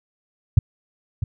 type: tone with echo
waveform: sine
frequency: 100 Hz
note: G2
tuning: 35 cents sharp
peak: -6 dBFS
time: 0.57-0.59 s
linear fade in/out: 5 ms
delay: 650 ms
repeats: 1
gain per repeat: -12 dB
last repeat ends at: 1.24 s
effects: none